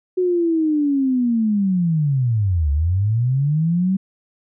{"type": "linear two-way sweep", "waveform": "sine", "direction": "down then up", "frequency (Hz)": [370, 69.3, 194.5], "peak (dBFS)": -15, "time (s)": [0.17, 3.97], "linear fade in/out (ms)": 10, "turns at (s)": 2.71, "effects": []}